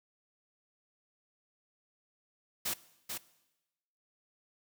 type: noise with echo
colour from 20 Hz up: white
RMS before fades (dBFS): -34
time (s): 2.65-2.74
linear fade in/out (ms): 10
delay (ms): 440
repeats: 1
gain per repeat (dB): -5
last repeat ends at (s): 3.18
effects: noise-tail reverb RT60 1.0 s tail -19 dB re dry